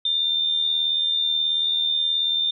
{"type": "tone with amplitude modulation", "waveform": "sine", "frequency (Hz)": 3601, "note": "A7", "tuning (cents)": 39, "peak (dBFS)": -17, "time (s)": [0.05, 2.51], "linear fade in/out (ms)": 5, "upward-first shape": "sine", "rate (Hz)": 78.5, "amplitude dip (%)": 50, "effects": []}